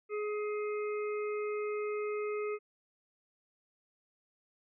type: harmonic tone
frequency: 420 Hz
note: G#4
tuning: 19 cents sharp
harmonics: 1 / 3 / 5 / 6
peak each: -33 / -43 / -47 / -49 dBFS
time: 0.09-2.59 s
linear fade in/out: 50 ms
effects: none